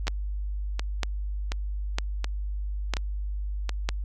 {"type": "two click trains", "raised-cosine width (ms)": 0.2, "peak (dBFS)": [-13, -9], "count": [6, 5], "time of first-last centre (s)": [[0.07, 3.693], [0.08, 3.89]], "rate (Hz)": [1.38, 1.05], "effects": ["added 50 Hz sine -28 dBFS peak until 4.04 s"]}